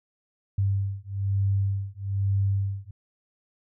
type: beating tone pair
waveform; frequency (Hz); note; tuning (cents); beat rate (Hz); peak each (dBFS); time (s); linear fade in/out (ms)
sine; 98 / 99.1; G2 / G2; 0 / +19; 1.1; -26; 0.58-2.91; 5
effects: none